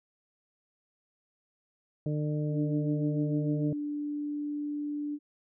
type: harmonic tone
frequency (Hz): 150.2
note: D3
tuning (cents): +39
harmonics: 1 / 2 / 3 / 4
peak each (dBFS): -29 / -35 / -39 / -41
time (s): 2.06-3.73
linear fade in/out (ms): 2
type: tone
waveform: sine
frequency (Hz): 293.7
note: D4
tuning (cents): 0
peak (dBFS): -31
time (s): 2.49-5.19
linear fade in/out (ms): 50
effects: none

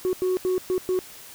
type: tone bursts at uneven times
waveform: sine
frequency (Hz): 368.9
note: F#4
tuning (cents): -5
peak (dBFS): -18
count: 5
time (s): 0.05-0.13 / 0.22-0.37 / 0.45-0.58 / 0.7-0.78 / 0.89-0.99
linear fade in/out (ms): 0
effects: tanh soft clip ceiling -19 dBFS + white hiss -44 dBFS RMS until 1.34 s

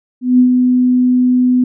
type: tone with ADSR envelope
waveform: sine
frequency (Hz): 250.6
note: B3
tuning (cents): +25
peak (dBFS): -4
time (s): 0.21-1.64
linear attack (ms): 180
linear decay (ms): 95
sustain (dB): -4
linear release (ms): 4
effects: none

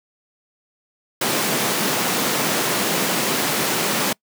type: high-pass noise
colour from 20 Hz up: pink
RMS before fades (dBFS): -21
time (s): 1.21-4.13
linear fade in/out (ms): 5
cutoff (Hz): 170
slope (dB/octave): 24
effects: noise-tail reverb RT60 0.1 s tail -26 dB re dry

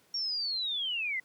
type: linear sweep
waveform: sine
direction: down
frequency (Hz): 5588 to 1975.5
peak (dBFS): -30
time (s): 0.14-1.2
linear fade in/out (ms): 5
effects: pink hiss -65 dBFS RMS until 1.24 s + high-pass 150 Hz 12 dB/octave

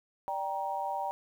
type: chord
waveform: sine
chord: G minor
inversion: second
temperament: just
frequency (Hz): 588 / 784 / 940.8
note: D5 / G5 / Bb5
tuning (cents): +2 / 0 / +16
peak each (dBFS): -39 / -34 / -35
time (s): 0.28-1.11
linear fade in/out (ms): 0
effects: 10-bit

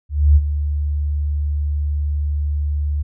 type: tone with ADSR envelope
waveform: sine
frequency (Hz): 73.42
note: D2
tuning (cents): 0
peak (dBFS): -6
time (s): 0.09-3.03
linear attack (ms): 270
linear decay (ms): 41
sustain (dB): -11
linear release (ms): 15
effects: none

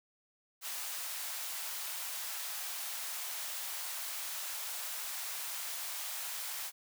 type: high-pass noise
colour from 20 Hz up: white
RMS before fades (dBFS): -40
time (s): 0.61-6.72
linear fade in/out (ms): 50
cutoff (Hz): 650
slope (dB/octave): 24
effects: none

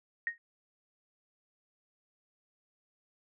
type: tone with exponential decay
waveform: sine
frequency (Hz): 1864.7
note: A#6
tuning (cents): 0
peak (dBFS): -26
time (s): 0.27-0.38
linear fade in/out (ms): 1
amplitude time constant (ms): 23
effects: none

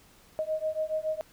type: beating tone pair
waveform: sine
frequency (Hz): 622.3 / 629.4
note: D#5 / D#5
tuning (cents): 0 / +20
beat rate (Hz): 7.1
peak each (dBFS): -31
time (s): 0.39-1.21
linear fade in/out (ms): 0
effects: pink hiss -58 dBFS RMS until 1.32 s

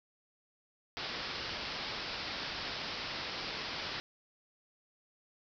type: low-pass noise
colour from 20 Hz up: white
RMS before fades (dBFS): -40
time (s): 0.97-4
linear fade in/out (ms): 0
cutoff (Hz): 5300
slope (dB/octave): 96
effects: none

